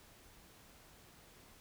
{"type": "silence", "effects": ["pink hiss -61 dBFS RMS until 1.6 s"]}